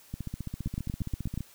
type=two click trains; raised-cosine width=5 ms; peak=-22 / -19 dBFS; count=20 / 7; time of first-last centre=0.14-1.407 / 0.66-1.376 s; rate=15 / 8.38 Hz; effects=white hiss -56 dBFS RMS until 1.54 s